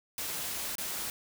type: noise with dropouts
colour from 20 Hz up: white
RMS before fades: -36 dBFS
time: 0.18-1.1 s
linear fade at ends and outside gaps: 1 ms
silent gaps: 0.754-0.782 s
effects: none